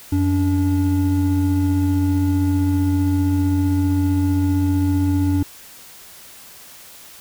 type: tone pair together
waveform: triangle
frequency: 90.64 / 287.3 Hz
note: F#2 / D4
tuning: -35 / -38 cents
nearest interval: octave + minor sixth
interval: 1997 cents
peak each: -16 dBFS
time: 0.12-5.43 s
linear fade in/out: 5 ms
effects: white hiss -42 dBFS RMS until 7.2 s